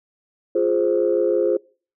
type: chord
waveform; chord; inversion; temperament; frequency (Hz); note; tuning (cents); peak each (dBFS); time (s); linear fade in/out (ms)
sine; F minor; none; equal; 349.2 / 415.3 / 523.3; F4 / Ab4 / C5; 0 / 0 / 0; -20; 0.55-1.57; 5
effects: noise-tail reverb RT60 0.4 s tail -24 dB re dry + tanh soft clip ceiling -8 dBFS